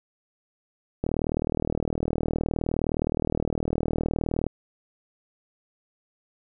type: click train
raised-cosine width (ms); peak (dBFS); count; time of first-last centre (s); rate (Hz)
2; -12; 136; 1.04-4.466; 39.4
effects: none